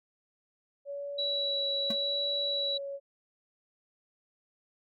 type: tone with vibrato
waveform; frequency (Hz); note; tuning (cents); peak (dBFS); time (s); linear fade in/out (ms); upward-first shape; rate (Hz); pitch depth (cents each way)
sine; 563; C#5; +27; -35; 0.85-3; 50; sine; 0.85; 18
type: tone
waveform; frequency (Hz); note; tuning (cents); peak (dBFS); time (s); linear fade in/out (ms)
sine; 3917; B7; -15; -29; 1.18-2.78; 10
type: tone with exponential decay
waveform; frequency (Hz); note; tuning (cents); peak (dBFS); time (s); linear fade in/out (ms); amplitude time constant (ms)
square; 220.6; A3; +5; -31; 1.9-1.98; 5; 16
effects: none